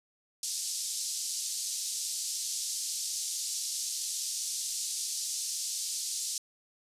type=band-pass noise; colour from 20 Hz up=pink; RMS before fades=-35 dBFS; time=0.43-6.38 s; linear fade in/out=2 ms; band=4800 to 9600 Hz; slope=24 dB/octave; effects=resampled to 32000 Hz